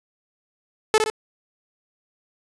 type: tone with echo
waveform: sawtooth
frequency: 434.2 Hz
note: A4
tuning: 23 cents flat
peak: -9 dBFS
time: 0.94-0.98 s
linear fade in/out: 0 ms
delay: 60 ms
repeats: 2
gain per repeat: -5 dB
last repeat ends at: 1.1 s
effects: resampled to 24000 Hz + 7-bit